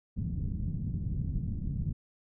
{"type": "low-pass noise", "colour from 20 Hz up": "white", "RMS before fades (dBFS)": -33, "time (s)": [0.16, 1.93], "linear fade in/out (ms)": 10, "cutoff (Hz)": 170, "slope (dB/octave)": 24, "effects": []}